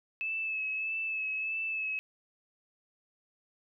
sine tone with vibrato, 2607 Hz, E7, 20 cents flat, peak -31 dBFS, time 0.21-1.99 s, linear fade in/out 0 ms, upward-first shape sine, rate 1.6 Hz, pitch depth 26 cents each way, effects none

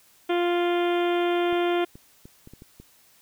harmonic tone, 349.2 Hz, F4, in tune, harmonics 1 / 2 / 3 / 4 / 5 / 6 / 7 / 8 / 9 / 10, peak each -22 / -28 / -36 / -35 / -40 / -39 / -39 / -43 / -39 / -43 dBFS, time 0.29-1.85 s, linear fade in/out 10 ms
clicks, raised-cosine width 3 ms, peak -31 dBFS, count 7, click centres 1.527 / 1.955 / 2.255 / 2.474 / 2.536 / 2.621 / 2.8 s
effects white hiss -58 dBFS RMS until 3.21 s

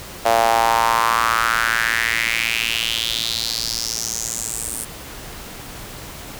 sawtooth tone with high-pass filter sweep, 114.6 Hz, A#2, 29 cents flat, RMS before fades -20 dBFS, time 0.25-4.85 s, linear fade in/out 10 ms, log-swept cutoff 660 to 9400 Hz, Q 4.2, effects pink hiss -35 dBFS RMS until 6.39 s

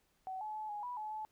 sine tone with pitch steps, 755 / 856 / 861 / 831 / 982 / 856 / 863 Hz, F#5 / A5 / A5 / G#5 / B5 / A5 / A5, +35 / -48 / -38 / +1 / -10 / -48 / -34 cents, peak -39 dBFS, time 0.27-1.25 s, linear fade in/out 0 ms, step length 140 ms, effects pink hiss -75 dBFS RMS until 1.31 s

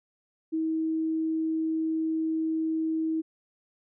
sine tone, 319.9 Hz, D#4, 48 cents sharp, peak -25 dBFS, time 0.52-3.22 s, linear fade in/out 20 ms, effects none

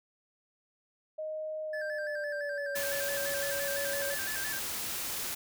sine tone with pitch glide, 622.3 to 560.8 Hz, D#5 to C#5, 0 to +20 cents, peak -34 dBFS, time 1.18-4.15 s, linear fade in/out 10 ms, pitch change -180 cents, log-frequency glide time 1.64-2.83 s
triangle tone with vibrato, 1654 Hz, G#6, 8 cents flat, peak -35 dBFS, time 1.73-4.59 s, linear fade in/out 5 ms, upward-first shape square, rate 5.9 Hz, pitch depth 78 cents each way
white noise, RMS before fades -36 dBFS, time 2.75-5.35 s, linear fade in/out 10 ms
effects none

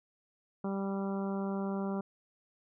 harmonic tone, 196 Hz, G3, in tune, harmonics 1 / 2 / 3 / 4 / 5 / 6 / 7, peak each -33 / -39 / -43 / -45 / -47 / -49 / -50 dBFS, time 0.64-2.01 s, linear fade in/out 5 ms, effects none

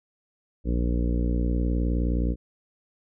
harmonic tone, 59.5 Hz, A#1, 36 cents sharp, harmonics 1 / 2 / 3 / 4 / 5 / 6 / 7 / 8 / 9, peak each -23 / -34 / -31 / -33 / -32 / -42 / -40 / -39 / -43 dBFS, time 0.64-2.36 s, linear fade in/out 50 ms, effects none

